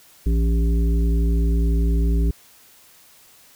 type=harmonic tone with a mistuned harmonic; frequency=57 Hz; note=A#1; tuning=38 cents flat; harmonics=1 / 3 / 5 / 7; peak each=-16 / -26 / -30 / -33 dBFS; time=0.26-2.31 s; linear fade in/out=5 ms; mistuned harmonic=5; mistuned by=-23 cents; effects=white hiss -51 dBFS RMS until 3.55 s